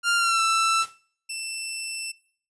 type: tone with pitch glide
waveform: sawtooth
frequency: 1396.9 to 1330.7 Hz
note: F6 to E6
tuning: 0 to +16 cents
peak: -16 dBFS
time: 0.03-0.86 s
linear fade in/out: 50 ms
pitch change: -84 cents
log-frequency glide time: 0.16-0.42 s
type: noise with exponential decay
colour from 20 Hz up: white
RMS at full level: -35 dBFS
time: 0.82-1 s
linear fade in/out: 1 ms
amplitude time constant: 37 ms
type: tone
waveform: 15% pulse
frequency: 2673 Hz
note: E7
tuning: 23 cents sharp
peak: -23 dBFS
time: 1.29-2.12 s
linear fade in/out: 10 ms
effects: noise-tail reverb RT60 0.6 s tail -24 dB re dry + resampled to 24000 Hz